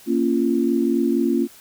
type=chord; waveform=sine; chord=Bb minor; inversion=none; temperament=equal with one note detuned; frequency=233.1 / 277.2 / 344 Hz; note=Bb3 / Db4 / F4; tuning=0 / 0 / -26 cents; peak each=-21 dBFS; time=0.06-1.48 s; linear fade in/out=50 ms; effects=white hiss -47 dBFS RMS until 1.6 s

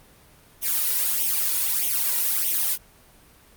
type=noise with flanger; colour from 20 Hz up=blue; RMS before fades=-23 dBFS; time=0.61-2.78 s; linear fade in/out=50 ms; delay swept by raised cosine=0.32 to 2.12 ms; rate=1.6 Hz; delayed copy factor=+0.95; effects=pink hiss -53 dBFS RMS until 3.56 s + Opus 32 kbps

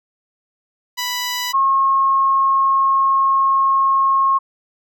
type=tone pair in turn; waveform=10% pulse / sine; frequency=987.8 / 1082.7 Hz; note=B5 / C#6; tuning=0 / -41 cents; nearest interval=major second; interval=159 cents; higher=second; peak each=-12 dBFS; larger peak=neither; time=0.97-1.53 / 1.53-4.39 s; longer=second; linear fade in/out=20 ms; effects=none

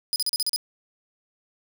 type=tone bursts; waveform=sawtooth; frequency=4978 Hz; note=D#8; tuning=in tune; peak=-19 dBFS; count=7; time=0.13-0.561 s; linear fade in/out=0 ms; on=29 ms; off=38 ms; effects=none

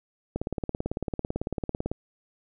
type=click train; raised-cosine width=2 ms; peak=-15 dBFS; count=29; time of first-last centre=0.36-1.916 s; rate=18 Hz; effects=none

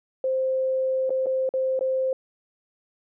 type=tone with dropouts; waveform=sine; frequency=523.3 Hz; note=C5; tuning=in tune; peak=-21 dBFS; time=0.24-2.13 s; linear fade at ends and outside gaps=2 ms; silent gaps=1.095-1.104 / 1.26-1.267 / 1.491-1.538 / 1.792-1.809 s; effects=none

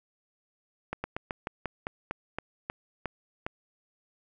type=slowing click train; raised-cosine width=0.5 ms; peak=-17 dBFS; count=12; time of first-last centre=0.93-3.465 s; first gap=110 ms; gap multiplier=1.14; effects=none

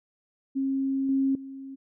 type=tone with level steps; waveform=sine; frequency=270 Hz; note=C#4; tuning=45 cents flat; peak=-24 / -21 / -37 dBFS; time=0.55-1.76 s; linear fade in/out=20 ms; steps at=1.09 / 1.35 s; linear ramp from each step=2 ms; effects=none

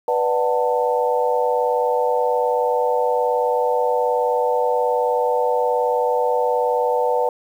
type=chord; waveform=sine; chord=B minor seventh; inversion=none; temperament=just; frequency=493.9 / 592.7 / 740.8 / 889 Hz; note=B4 / D5 / F#5 / A5; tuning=0 / +16 / +2 / +18 cents; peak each=-19 / -24 / -25 / -22 dBFS; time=0.08-7.29 s; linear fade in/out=2 ms; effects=8-bit

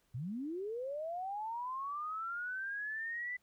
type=linear sweep; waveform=sine; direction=up; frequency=108.2 to 2001 Hz; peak=-37 dBFS; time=0.14-3.37 s; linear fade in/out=10 ms; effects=pink hiss -75 dBFS RMS until 3.42 s

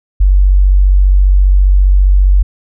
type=tone; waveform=sine; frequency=47.44 Hz; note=F#1; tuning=44 cents sharp; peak=-4 dBFS; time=0.2-2.43 s; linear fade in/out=10 ms; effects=none

